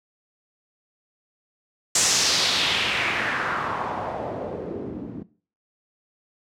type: noise with low-pass filter sweep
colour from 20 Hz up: white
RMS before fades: -25 dBFS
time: 1.95-5.23 s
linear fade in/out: 5 ms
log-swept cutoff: 7500 to 230 Hz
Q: 2.4
effects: noise-tail reverb RT60 0.4 s tail -18 dB re dry + high-pass 80 Hz 12 dB/octave